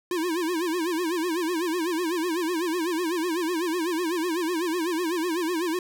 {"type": "tone with vibrato", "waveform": "square", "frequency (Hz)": 338.8, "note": "E4", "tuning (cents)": 48, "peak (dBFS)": -25, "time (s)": [0.11, 5.79], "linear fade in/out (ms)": 2, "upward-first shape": "sine", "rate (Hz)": 8, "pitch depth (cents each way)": 140, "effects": []}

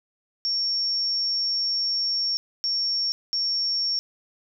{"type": "tone bursts at uneven times", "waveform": "sine", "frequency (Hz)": 5490, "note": "F8", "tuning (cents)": -31, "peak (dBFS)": -22, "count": 3, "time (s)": [[0.45, 2.37], [2.64, 3.12], [3.33, 3.99]], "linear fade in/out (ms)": 0, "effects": []}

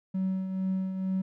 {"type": "tone with tremolo", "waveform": "triangle", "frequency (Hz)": 188.9, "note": "F#3", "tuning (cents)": 36, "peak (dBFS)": -22, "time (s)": [0.14, 1.22], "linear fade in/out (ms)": 10, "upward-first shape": "triangle", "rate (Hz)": 2.2, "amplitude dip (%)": 60, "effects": ["tanh soft clip ceiling -21 dBFS"]}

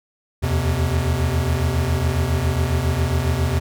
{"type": "tone cluster", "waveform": "square", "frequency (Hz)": [78.4, 85.7, 128.1], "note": ["D#2", "F2", "C3"], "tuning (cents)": [14, -32, -36], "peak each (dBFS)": -23, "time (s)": [0.42, 3.6], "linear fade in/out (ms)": 20, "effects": []}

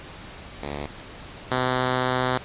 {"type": "tone pair in turn", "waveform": "5% pulse", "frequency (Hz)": [72.3, 127.49], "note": ["D2", "C3"], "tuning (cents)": [-27, -45], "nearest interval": "minor seventh", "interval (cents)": 982, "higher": "second", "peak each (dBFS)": [-19, -10], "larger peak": "second", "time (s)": [[0.62, 0.86], [1.51, 2.38]], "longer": "second", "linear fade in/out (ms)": 5, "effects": ["pink hiss -41 dBFS RMS until 2.44 s", "resampled to 8000 Hz"]}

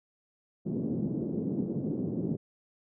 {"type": "band-pass noise", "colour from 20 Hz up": "pink", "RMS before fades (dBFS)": -32, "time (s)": [0.65, 2.37], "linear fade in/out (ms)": 20, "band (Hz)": [150, 370], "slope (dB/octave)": 24, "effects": []}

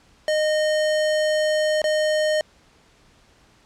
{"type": "tone with dropouts", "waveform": "square", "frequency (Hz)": 615, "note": "D#5", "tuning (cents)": -20, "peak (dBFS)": -19, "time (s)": [0.28, 2.41], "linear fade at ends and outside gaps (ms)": 1, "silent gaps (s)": [1.818, 1.841], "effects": ["pink hiss -56 dBFS RMS until 3.65 s", "low-pass 7000 Hz 12 dB/octave"]}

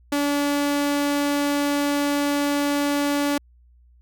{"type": "tone", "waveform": "sawtooth", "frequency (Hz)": 287.3, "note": "D4", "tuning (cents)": -38, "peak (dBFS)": -16, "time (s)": [0.12, 3.38], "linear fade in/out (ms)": 5, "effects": ["added 60 Hz sine -51 dBFS peak until 4.01 s"]}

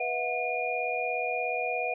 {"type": "tone cluster", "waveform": "sine", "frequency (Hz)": [490.6, 647, 724, 2429], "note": ["B4", "E5", "F#5", "D#7"], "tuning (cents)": [-12, -32, -38, -42], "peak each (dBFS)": [-34, -35, -32, -32], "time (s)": [0, 1.94], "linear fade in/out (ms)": 5, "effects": []}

